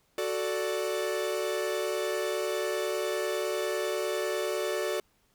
45% pulse chord, D major, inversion first, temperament equal, 370 / 440 / 587.3 Hz, F#4 / A4 / D5, 0 / 0 / 0 cents, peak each -33 dBFS, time 0.18-5 s, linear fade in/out 2 ms, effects pink hiss -69 dBFS RMS until 5.34 s

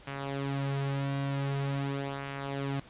sawtooth tone with flanger, 138.59 Hz, C#3, in tune, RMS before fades -33 dBFS, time 0.07-2.8 s, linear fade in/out 5 ms, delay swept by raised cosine 0.22 to 4.92 ms, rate 0.45 Hz, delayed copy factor -0.6, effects pink hiss -54 dBFS RMS until 2.89 s + resampled to 8000 Hz

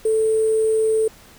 sine tone with sample-and-hold, 440 Hz, A4, in tune, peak -15 dBFS, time 0.05-1.08 s, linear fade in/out 5 ms, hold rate 8820 Hz, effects pink hiss -47 dBFS RMS until 1.38 s

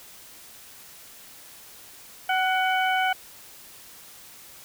harmonic tone with a mistuned harmonic, 751 Hz, F#5, 26 cents sharp, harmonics 1 / 2 / 3 / 4, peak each -23 / -26 / -30 / -32 dBFS, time 2.29-3.13 s, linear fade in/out 5 ms, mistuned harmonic 2, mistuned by -29 cents, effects white hiss -47 dBFS RMS until 4.64 s

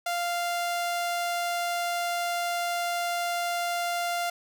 sawtooth tone, 696 Hz, F5, 6 cents flat, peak -23 dBFS, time 0.06-4.3 s, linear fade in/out 5 ms, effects none

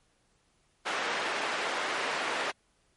white band-pass noise, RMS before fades -32 dBFS, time 0.85-2.52 s, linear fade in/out 20 ms, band 380 to 2000 Hz, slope 12 dB/octave, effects pink hiss -70 dBFS RMS until 2.96 s + MP3 48 kbps

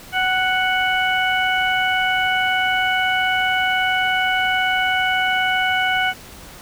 harmonic tone with a mistuned harmonic, 740 Hz, F#5, in tune, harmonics 1 / 2 / 3 / 4, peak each -21 / -20 / -23 / -25 dBFS, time 0.12-6.14 s, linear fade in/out 50 ms, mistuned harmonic 1, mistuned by +17 cents, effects pink hiss -40 dBFS RMS until 6.61 s

